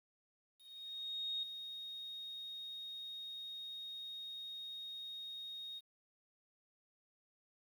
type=tone with ADSR envelope; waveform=sine; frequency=3729 Hz; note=A#7; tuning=in tune; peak=-36 dBFS; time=0.57-5.81 s; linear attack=860 ms; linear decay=3 ms; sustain=-8 dB; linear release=35 ms; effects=11-bit